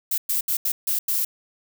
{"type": "noise bursts at uneven times", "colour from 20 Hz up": "violet", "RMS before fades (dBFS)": -23, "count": 6, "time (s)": [[0.11, 0.18], [0.29, 0.41], [0.48, 0.57], [0.65, 0.72], [0.87, 0.99], [1.08, 1.25]], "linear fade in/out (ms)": 5, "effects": []}